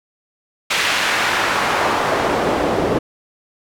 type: noise with band-pass filter sweep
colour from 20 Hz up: pink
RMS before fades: -18 dBFS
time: 0.7-2.99 s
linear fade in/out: 10 ms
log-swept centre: 2600 to 390 Hz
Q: 0.95
effects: none